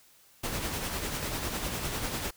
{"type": "noise with tremolo", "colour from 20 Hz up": "pink", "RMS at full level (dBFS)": -32, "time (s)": [0.43, 2.31], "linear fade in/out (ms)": 10, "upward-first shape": "sine", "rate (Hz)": 10, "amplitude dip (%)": 40, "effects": ["white hiss -60 dBFS RMS until 2.36 s"]}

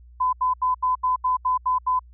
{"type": "tone bursts", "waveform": "sine", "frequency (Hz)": 1011, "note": "B5", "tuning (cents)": 40, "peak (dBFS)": -18, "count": 9, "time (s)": [0.2, 1.994], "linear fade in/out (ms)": 10, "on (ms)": 130, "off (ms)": 78, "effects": ["added 60 Hz sine -45 dBFS peak until 2.13 s"]}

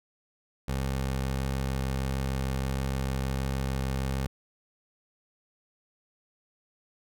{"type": "tone with vibrato", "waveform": "20% pulse", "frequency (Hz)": 66.5, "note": "C2", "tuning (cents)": 29, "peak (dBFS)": -23, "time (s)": [0.68, 4.27], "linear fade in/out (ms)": 5, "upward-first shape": "triangle", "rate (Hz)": 1.5, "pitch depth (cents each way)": 10, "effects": []}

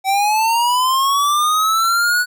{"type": "linear sweep", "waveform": "square", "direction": "up", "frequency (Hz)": [762, 1480], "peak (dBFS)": -14, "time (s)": [0.04, 2.26], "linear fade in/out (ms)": 50, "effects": []}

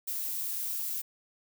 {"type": "noise", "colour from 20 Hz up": "violet", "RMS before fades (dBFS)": -34, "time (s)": [0.07, 1.02], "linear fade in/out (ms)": 10, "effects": []}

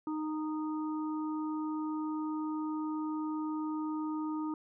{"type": "harmonic tone", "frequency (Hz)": 309.2, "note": "D#4", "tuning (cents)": -11, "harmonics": [1, 3, 4], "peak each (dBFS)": [-33, -43, -45], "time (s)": [0.07, 4.54], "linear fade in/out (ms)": 2, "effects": []}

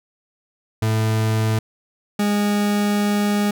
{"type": "tone pair in turn", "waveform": "40% pulse", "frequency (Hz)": [110, 205.9], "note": ["A2", "G#3"], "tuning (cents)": [0, -15], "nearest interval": "major seventh", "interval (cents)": 1085, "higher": "second", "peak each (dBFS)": -16, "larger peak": "neither", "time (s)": [[0.82, 1.59], [2.19, 3.51]], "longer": "second", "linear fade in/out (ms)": 5, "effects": []}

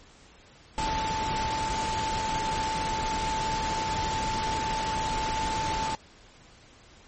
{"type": "tone in noise", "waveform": "sine", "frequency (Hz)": 880, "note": "A5", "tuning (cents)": 0, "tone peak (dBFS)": -28, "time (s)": [0.78, 5.95], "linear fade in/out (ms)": 0, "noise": "pink", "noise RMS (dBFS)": -32, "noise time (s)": [0.78, 5.95], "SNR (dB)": 1, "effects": ["pink hiss -54 dBFS RMS until 7.07 s", "MP3 32 kbps"]}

